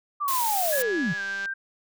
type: linear sweep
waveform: sine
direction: down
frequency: 1200 to 138.59 Hz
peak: -24 dBFS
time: 0.2-1.14 s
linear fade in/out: 20 ms
type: noise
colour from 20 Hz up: blue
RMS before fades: -28 dBFS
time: 0.28-0.82 s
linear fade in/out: 0 ms
type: tone with pitch glide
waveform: sine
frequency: 1679 to 1575.6 Hz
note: G#6 to G6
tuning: +18 to +8 cents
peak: -28 dBFS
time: 0.72-1.54 s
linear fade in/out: 10 ms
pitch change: -110 cents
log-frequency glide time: 1.16-1.21 s
type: click train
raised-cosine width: 0.2 ms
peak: -23 dBFS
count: 137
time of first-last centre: 0.77-1.457 s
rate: 198 Hz
effects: none